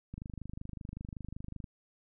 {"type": "click train", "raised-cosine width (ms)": 5, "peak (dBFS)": -29, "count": 39, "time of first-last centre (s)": [0.14, 1.642], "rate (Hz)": 25.3, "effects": []}